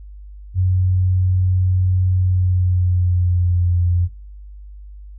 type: tone with pitch glide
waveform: sine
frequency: 92.2 to 87.88 Hz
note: F#2 to F2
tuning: -6 to +11 cents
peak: -13 dBFS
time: 0.54-4.09 s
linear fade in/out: 50 ms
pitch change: -83 cents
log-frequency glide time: 2.17-3.76 s
effects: noise-tail reverb RT60 0.6 s tail -25 dB re dry + added 50 Hz sine -34 dBFS peak until 5.18 s